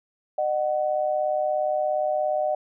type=tone pair together; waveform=sine; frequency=608.9 / 746 Hz; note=D#5 / F#5; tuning=-38 / +14 cents; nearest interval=major third; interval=352 cents; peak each=-23 / -26 dBFS; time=0.38-2.55 s; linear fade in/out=5 ms; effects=none